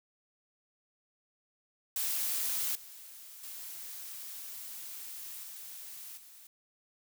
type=noise with level steps; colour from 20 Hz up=blue; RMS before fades=-33 / -50 / -44 / -46 / -54 dBFS; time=1.96-6.47 s; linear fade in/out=2 ms; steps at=2.75 / 3.43 / 5.43 / 6.17 s; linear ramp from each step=5 ms; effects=none